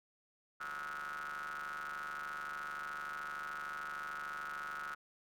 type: ring-modulated tone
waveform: 40% pulse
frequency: 73.42 Hz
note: D2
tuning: in tune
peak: -37 dBFS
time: 0.6-4.95 s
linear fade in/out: 10 ms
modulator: 1370 Hz
effects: none